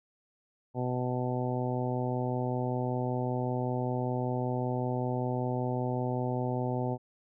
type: harmonic tone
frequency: 125.2 Hz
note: B2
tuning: 24 cents sharp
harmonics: 1 / 2 / 3 / 4 / 5 / 6 / 7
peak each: -32 / -35 / -37 / -38 / -39 / -40 / -40 dBFS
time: 0.74-6.98 s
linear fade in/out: 50 ms
effects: none